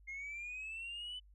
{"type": "linear sweep", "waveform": "sine", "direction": "up", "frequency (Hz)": [2123, 3017], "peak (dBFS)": -40, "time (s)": [0.07, 1.2], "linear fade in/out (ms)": 20, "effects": ["tanh soft clip ceiling -40 dBFS", "added 50 Hz sine -59 dBFS peak until 1.34 s"]}